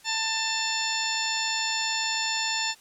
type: harmonic tone with a mistuned harmonic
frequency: 891 Hz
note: A5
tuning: 22 cents sharp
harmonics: 1 / 2 / 3 / 4 / 5 / 6 / 8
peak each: -33 / -33 / -33 / -33 / -33 / -33 / -33 dBFS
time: 0.04-2.75 s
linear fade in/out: 50 ms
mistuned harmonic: 5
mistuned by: -35 cents
effects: white hiss -55 dBFS RMS until 2.8 s + low-pass 11000 Hz 12 dB/octave